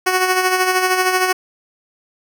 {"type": "tone with tremolo", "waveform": "10% pulse", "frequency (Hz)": 370, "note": "F#4", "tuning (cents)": 0, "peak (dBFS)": -4, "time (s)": [0.06, 1.33], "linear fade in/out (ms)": 10, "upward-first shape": "sine", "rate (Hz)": 13, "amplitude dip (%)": 50, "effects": []}